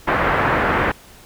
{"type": "low-pass noise", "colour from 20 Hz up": "white", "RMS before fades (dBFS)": -18, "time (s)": [0.07, 0.92], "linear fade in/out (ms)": 10, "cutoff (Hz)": 1800, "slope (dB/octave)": 24, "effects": ["pink hiss -45 dBFS RMS until 1.25 s"]}